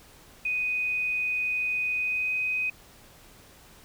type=tone with pitch glide; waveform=sine; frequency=2493 to 2509 Hz; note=D#7 to D#7; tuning=+3 to +14 cents; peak=-25 dBFS; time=0.45-2.7 s; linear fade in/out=5 ms; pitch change=+11 cents; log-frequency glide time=1.96-2.33 s; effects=pink hiss -53 dBFS RMS until 3.84 s